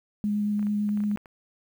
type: tone with vibrato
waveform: sine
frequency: 207.7 Hz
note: G#3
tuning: in tune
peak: -23 dBFS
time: 0.24-1.16 s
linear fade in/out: 0 ms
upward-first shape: square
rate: 8.9 Hz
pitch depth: 8 cents each way
type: clicks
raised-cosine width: 0.5 ms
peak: -32 dBFS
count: 10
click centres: 0.594 / 0.628 / 0.669 / 0.891 / 0.974 / 1.004 / 1.038 / 1.114 / 1.174 / 1.258 s
effects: 9-bit